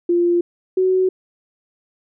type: tone pair in turn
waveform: sine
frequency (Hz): 347.3 / 373.1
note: F4 / F#4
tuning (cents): -10 / +14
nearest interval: minor second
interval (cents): 124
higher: second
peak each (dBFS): -13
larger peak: neither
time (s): 0.09-0.41 / 0.77-1.09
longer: neither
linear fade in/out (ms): 5
effects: none